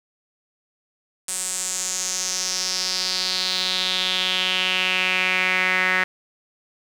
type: tone with band-pass filter sweep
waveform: sawtooth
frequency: 185 Hz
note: F#3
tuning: in tune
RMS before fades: -23 dBFS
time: 1.28-6.04 s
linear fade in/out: 5 ms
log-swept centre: 8400 to 1900 Hz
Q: 4.1
effects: 8-bit